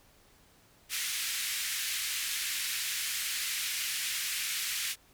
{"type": "band-pass noise", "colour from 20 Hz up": "pink", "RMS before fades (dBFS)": -34, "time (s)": [0.89, 4.96], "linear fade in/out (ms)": 50, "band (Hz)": [1900, 15000], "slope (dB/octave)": 24, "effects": ["pink hiss -62 dBFS RMS until 5.13 s"]}